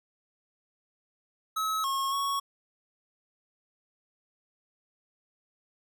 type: tone with pitch steps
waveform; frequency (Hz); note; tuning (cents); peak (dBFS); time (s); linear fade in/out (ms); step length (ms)
square; 1288 / 1086 / 1110; E6 / C#6 / C#6; -41 / -36 / +2; -28; 1.56-2.4; 10; 280
effects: none